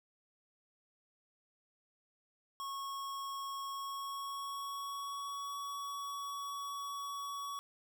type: tone with pitch glide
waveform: square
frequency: 1098 to 1126.3 Hz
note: C#6 to C#6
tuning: -17 to +27 cents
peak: -40 dBFS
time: 2.6-7.59 s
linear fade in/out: 0 ms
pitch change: +44 cents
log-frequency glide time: 3.7-5.49 s
effects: none